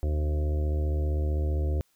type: harmonic tone with a mistuned harmonic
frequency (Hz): 75.4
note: D2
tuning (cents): +46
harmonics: 1 / 2 / 3 / 4 / 5 / 6 / 7 / 8 / 9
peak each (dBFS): -24 / -39 / -46 / -40 / -39 / -49 / -41 / -54 / -47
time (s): 0.03-1.81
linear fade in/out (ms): 0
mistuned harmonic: 2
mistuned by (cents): -18
effects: white hiss -69 dBFS RMS until 1.95 s